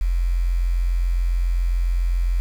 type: tone with quantisation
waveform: sine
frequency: 43.65 Hz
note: F1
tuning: in tune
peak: -17 dBFS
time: 0.01-2.4 s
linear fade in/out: 0 ms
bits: 7
effects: none